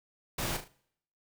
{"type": "noise with echo", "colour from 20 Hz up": "pink", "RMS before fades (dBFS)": -34, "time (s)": [0.38, 0.57], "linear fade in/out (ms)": 5, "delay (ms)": 37, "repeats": 3, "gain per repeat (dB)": -8, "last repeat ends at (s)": 0.681, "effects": ["noise-tail reverb RT60 0.7 s tail -23 dB re dry"]}